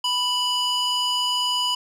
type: tone with band-pass filter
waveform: square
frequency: 987.8 Hz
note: B5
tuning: in tune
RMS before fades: -23 dBFS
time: 0.04-1.75 s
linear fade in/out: 5 ms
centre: 3700 Hz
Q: 1.5
effects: none